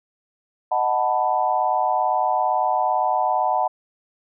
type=chord; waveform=sine; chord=B dominant seventh; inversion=first; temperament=equal; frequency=622.3 / 740 / 880 / 987.8 Hz; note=D#5 / F#5 / A5 / B5; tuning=0 / 0 / 0 / 0 cents; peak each=-26 / -21 / -23 / -25 dBFS; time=0.71-3.68 s; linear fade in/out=10 ms; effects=none